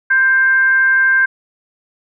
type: tone with frequency modulation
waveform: sine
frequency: 1578 Hz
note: G6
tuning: 11 cents sharp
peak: -9 dBFS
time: 0.1-1.26 s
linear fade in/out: 10 ms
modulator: 543 Hz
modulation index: 0.25
effects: none